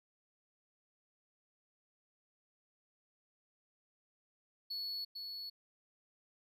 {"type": "tone with echo", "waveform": "triangle", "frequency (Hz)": 4400, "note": "C#8", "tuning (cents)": -14, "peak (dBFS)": -37, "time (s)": [4.7, 5.05], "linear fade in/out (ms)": 10, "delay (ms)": 450, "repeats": 1, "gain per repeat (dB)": -4, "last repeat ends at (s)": 5.5, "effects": []}